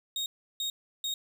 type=tone bursts; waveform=35% pulse; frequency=3729 Hz; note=A#7; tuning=in tune; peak=-28 dBFS; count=3; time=0.16-1.14 s; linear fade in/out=2 ms; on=100 ms; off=340 ms; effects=none